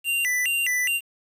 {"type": "tone with vibrato", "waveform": "square", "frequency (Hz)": 2349, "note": "D7", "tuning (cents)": 0, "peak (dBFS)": -22, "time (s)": [0.04, 1.01], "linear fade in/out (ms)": 50, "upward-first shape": "square", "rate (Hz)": 2.4, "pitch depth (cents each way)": 290, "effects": ["8-bit"]}